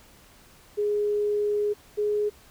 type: tone pair in turn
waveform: sine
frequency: 415.3 / 417.7 Hz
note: G#4 / G#4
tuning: 0 / +10 cents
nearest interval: unison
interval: 10 cents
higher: second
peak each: -22 dBFS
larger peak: neither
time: 0.77-1.74 / 1.97-2.3 s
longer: first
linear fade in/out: 20 ms
effects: pink hiss -54 dBFS RMS until 2.5 s